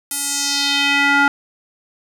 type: tone with band-pass filter sweep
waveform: square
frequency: 282.5 Hz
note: C#4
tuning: 33 cents sharp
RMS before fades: -17 dBFS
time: 0.11-1.28 s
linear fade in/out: 2 ms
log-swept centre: 11000 to 1300 Hz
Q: 2.1
effects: none